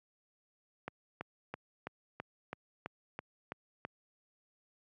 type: click train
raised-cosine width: 0.5 ms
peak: -24 dBFS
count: 10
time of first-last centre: 0.88-3.85 s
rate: 3.03 Hz
effects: high-pass 100 Hz 12 dB/octave